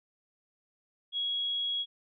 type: tone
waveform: sine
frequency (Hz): 3321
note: G#7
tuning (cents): -1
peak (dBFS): -29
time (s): 1.12-1.86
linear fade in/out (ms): 50
effects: none